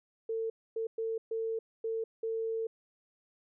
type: tone bursts at uneven times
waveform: sine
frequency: 450 Hz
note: A4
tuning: 39 cents sharp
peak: -31 dBFS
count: 6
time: 0.29-0.5 / 0.76-0.87 / 0.98-1.18 / 1.31-1.59 / 1.84-2.04 / 2.23-2.67 s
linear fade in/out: 5 ms
effects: none